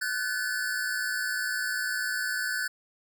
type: tone cluster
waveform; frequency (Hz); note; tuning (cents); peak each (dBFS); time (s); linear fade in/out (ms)
square; 1454 / 1514 / 1727; F#6 / F#6 / A6; -31 / +39 / -33; -37 / -31 / -34; 0.01-2.68; 10
effects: none